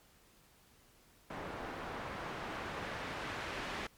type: noise with low-pass filter sweep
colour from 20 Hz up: white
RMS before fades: -42 dBFS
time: 1.3-3.87 s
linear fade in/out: 5 ms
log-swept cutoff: 1100 to 2200 Hz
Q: 0.74
effects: pink hiss -65 dBFS RMS until 3.97 s + MP3 96 kbps